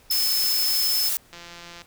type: tone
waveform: sine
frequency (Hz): 5230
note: E8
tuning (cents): -15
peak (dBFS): -22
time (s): 0.1-1.09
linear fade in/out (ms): 5
type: noise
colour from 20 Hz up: blue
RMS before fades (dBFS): -25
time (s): 0.11-1.17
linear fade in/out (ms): 0
type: click train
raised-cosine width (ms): 0.2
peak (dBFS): -24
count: 85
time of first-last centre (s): 1.33-1.818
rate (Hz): 172
effects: pink hiss -55 dBFS RMS until 1.86 s